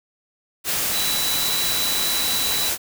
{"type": "tone in noise", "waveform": "sine", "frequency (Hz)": 3951, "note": "B7", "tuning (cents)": 0, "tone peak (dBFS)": -24, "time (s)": [0.91, 2.72], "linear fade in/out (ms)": 50, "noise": "white", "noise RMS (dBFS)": -23, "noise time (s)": [0.64, 2.78], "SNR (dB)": -4, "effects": []}